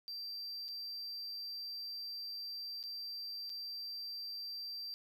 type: tone with dropouts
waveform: triangle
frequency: 4699 Hz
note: D8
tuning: in tune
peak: -40 dBFS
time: 0.08-4.94 s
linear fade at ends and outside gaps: 0 ms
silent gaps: 0.682-0.687 / 2.829-2.838 / 3.495-3.5 s
effects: none

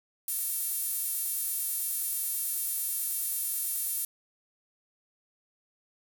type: tone with high-pass filter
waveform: sawtooth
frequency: 454.6 Hz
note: A#4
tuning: 43 cents flat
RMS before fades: -32 dBFS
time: 0.28-4.05 s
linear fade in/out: 2 ms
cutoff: 11000 Hz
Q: 1.9
effects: 9-bit

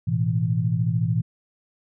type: chord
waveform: sine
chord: A suspended second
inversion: none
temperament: equal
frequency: 110 / 123.47 / 164.81 Hz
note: A2 / B2 / E3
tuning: 0 / 0 / 0 cents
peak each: -24 dBFS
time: 0.07-1.22 s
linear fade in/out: 10 ms
effects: none

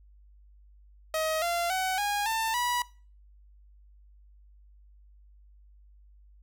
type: tone with pitch steps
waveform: sawtooth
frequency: 632 / 689.2 / 751.6 / 819.6 / 893.8 / 974.7 Hz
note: D#5 / F5 / F#5 / G#5 / A5 / B5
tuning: +27 / -23 / +27 / -23 / +27 / -23 cents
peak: -23 dBFS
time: 1.14-2.82 s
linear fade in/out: 2 ms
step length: 280 ms
effects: noise-tail reverb RT60 0.4 s tail -22 dB re dry + added 50 Hz sine -53 dBFS peak until 6.42 s

